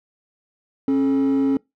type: tone pair together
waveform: triangle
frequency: 271.8 / 431.5 Hz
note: C#4 / A4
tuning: -34 / -34 cents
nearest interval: minor sixth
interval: 800 cents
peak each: -13 / -23 dBFS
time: 0.88-1.57 s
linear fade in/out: 2 ms
effects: noise-tail reverb RT60 0.2 s tail -26 dB re dry + tanh soft clip ceiling -12 dBFS